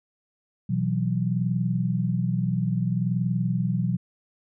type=chord; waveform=sine; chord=B suspended fourth; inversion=none; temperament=just; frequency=123.47 / 164.63 / 185.21 Hz; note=B2 / E3 / F#3; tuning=0 / -2 / +2 cents; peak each=-26 / -27 / -26 dBFS; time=0.69-3.97 s; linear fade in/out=10 ms; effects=none